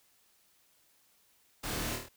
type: noise with echo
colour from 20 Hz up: pink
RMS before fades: -38 dBFS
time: 1.63-1.96 s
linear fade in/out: 10 ms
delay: 26 ms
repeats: 5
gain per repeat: -3 dB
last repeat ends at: 2.09 s
effects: white hiss -68 dBFS RMS until 2.16 s